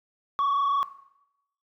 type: tone with frequency modulation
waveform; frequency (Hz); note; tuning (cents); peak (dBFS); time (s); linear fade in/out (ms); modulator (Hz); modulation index
sine; 1125; C#6; +25; -19; 0.39-0.83; 0; 26.5; 0.95
effects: noise-tail reverb RT60 0.8 s tail -17 dB re dry + tanh soft clip ceiling -20 dBFS